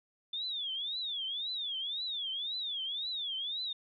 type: tone with vibrato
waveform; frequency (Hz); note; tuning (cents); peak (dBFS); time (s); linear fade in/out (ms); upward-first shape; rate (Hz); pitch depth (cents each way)
sine; 3518; A7; -1; -34; 0.33-3.73; 5; triangle; 1.9; 250
effects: none